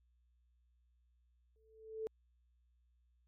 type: tone with exponential growth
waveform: sine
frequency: 440 Hz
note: A4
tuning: in tune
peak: -35 dBFS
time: 1.56-2.07 s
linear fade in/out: 0 ms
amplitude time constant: 110 ms
effects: added 60 Hz sine -70 dBFS peak until 3.27 s + MP3 64 kbps